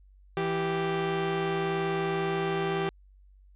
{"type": "tone pair together", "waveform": "sawtooth", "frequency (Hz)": [164.81, 391.5], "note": ["E3", "G4"], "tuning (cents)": [0, -2], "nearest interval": "octave + minor third", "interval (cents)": 1498, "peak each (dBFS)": [-28, -24], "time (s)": [0.37, 2.89], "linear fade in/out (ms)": 0, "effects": ["added 48 Hz sine -53 dBFS peak until 3.55 s", "resampled to 8000 Hz"]}